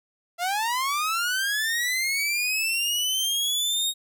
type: linear sweep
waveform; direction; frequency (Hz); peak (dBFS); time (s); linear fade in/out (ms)
sawtooth; up; 674 to 3761; -20; 0.38-3.94; 50
effects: none